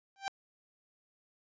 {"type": "tone with exponential growth", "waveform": "sawtooth", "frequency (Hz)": 784, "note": "G5", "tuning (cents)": 0, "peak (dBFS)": -26, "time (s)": [0.16, 0.28], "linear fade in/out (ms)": 0, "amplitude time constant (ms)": 26, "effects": ["resampled to 16000 Hz"]}